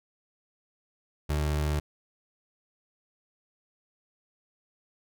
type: tone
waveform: 30% pulse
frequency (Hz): 74.9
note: D2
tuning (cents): +35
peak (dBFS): -23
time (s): 1.29-1.8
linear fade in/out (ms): 10
effects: none